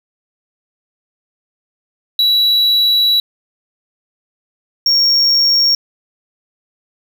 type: tone pair in turn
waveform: triangle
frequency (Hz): 3919 / 5542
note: B7 / F8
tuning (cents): -14 / -14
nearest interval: tritone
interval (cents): 600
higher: second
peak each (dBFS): -8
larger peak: neither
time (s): 2.19-3.2 / 4.86-5.75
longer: first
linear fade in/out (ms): 2
effects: none